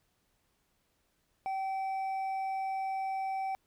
sine tone with hard clipping, 770 Hz, G5, 31 cents flat, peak -33 dBFS, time 1.46-3.55 s, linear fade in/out 0 ms, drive 4 dB, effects pink hiss -75 dBFS RMS until 3.66 s

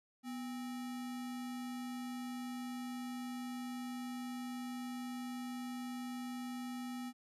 sine tone with sample-and-hold, 246.9 Hz, B3, in tune, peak -40 dBFS, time 0.23-7.13 s, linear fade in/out 50 ms, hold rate 1050 Hz, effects resampled to 32000 Hz

